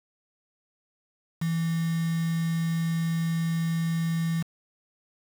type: tone with quantisation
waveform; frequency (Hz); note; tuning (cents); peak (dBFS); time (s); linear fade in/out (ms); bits
sine; 165.1; E3; +3; -24; 1.41-4.43; 10; 6
effects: none